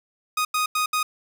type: tone bursts at uneven times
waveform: sawtooth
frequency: 1244.5 Hz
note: D#6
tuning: in tune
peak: -17 dBFS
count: 4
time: 0.37-0.45 / 0.54-0.66 / 0.75-0.86 / 0.93-1.03 s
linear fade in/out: 5 ms
effects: none